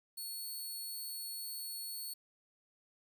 10% pulse tone, 4402 Hz, C#8, 13 cents flat, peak -34 dBFS, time 0.17-2.14 s, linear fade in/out 10 ms, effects 11-bit

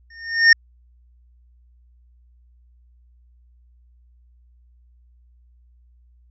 square tone with exponential growth, 1829 Hz, A#6, 33 cents flat, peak -6 dBFS, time 0.1-0.53 s, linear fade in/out 5 ms, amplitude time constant 92 ms, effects added 60 Hz sine -51 dBFS peak until 6.3 s + resampled to 16000 Hz

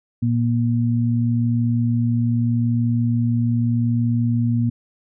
sine tone pair together, 116.7 / 237.5 Hz, A#2 / A#3, +2 / +33 cents, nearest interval octave, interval 1231 cents, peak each -18 / -20 dBFS, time 0.22-4.7 s, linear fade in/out 10 ms, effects none

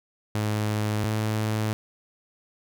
sawtooth tone pair in turn, 106.3 / 108.35 Hz, G#2 / A2, +41 / -26 cents, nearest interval unison, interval 33 cents, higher second, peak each -20 dBFS, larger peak neither, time 0.35-1.04 / 1.04-1.73 s, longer neither, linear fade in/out 0 ms, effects none

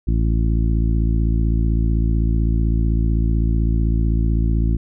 harmonic tone, 55.8 Hz, A1, 25 cents sharp, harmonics 1 / 2 / 3 / 4 / 5 / 6, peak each -16 / -22 / -26 / -28 / -30 / -32 dBFS, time 0.07-4.77 s, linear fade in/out 10 ms, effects none

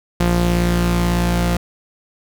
sawtooth tone pair together, 58.27 / 174.61 Hz, A#1 / F3, 0 / 0 cents, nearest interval octave + perfect fifth, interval 1900 cents, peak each -14 dBFS, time 0.2-1.57 s, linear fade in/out 5 ms, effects none

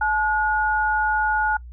sine tone pair together, 859 / 1444.7 Hz, A5 / F#6, -42 / -42 cents, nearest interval major sixth, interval 900 cents, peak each -21 dBFS, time 0.01-1.57 s, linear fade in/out 5 ms, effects noise-tail reverb RT60 0.1 s tail -25 dB re dry + added 60 Hz sine -36 dBFS peak until 1.72 s

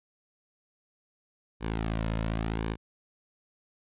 sawtooth tone with flanger, 55 Hz, A1, in tune, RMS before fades -31 dBFS, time 1.6-2.77 s, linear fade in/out 50 ms, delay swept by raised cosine 1.5 to 2.6 ms, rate 0.92 Hz, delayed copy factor -0.55, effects resampled to 8000 Hz

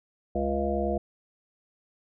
harmonic tone with a mistuned harmonic, 69.3 Hz, C#2, in tune, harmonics 1 / 3 / 5 / 7 / 9 / 10, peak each -32 / -32 / -32 / -32 / -32 / -32 dBFS, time 0.35-0.98 s, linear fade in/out 5 ms, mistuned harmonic 1, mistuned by -16 cents, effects none

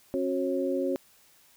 sine tone cluster, 271 / 365 / 544 Hz, C#4 / F#4 / C#5, -39 / -24 / -33 cents, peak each -30 dBFS, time 0.14-0.96 s, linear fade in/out 0 ms, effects white hiss -60 dBFS RMS until 1.56 s

